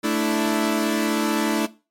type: chord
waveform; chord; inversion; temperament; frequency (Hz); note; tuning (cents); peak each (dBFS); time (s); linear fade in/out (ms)
sawtooth; A suspended fourth; none; equal; 220 / 293.7 / 329.6; A3 / D4 / E4; 0 / 0 / 0; -20; 0.03-1.67; 20
effects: noise-tail reverb RT60 0.3 s tail -18 dB re dry + MP3 64 kbps